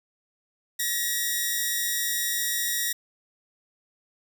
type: tone pair together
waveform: 5% pulse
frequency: 1760 / 1906.1 Hz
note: A6 / A#6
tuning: 0 / +38 cents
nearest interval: minor second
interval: 138 cents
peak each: -22 / -15 dBFS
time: 0.79-2.93 s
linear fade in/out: 10 ms
effects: none